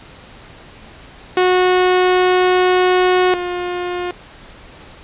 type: tone pair in turn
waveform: sawtooth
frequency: 365.6 / 356.2 Hz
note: F#4 / F4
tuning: -21 / +34 cents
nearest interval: unison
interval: 45 cents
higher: first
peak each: -7 / -16 dBFS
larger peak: first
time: 1.37-3.34 / 3.34-4.11 s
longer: first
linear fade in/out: 2 ms
effects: pink hiss -40 dBFS RMS until 5.03 s + resampled to 8000 Hz